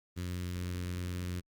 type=tone with notch filter; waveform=sawtooth; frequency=89.4 Hz; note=F2; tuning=41 cents sharp; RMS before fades=-37 dBFS; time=0.16-1.41 s; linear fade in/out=20 ms; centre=750 Hz; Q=0.66; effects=Opus 24 kbps